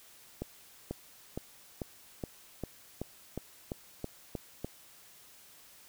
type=accelerating click train; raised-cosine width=2 ms; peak=-22 dBFS; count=12; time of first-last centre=0.42-4.646 s; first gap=490 ms; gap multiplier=0.95; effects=white hiss -57 dBFS RMS until 5.88 s